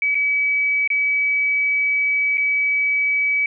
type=tone with dropouts; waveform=sine; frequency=2283 Hz; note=D7; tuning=50 cents flat; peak=-16 dBFS; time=0.02-3.46 s; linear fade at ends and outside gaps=2 ms; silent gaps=0.146-0.152 / 0.876-0.902 / 2.373-2.379 s; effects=none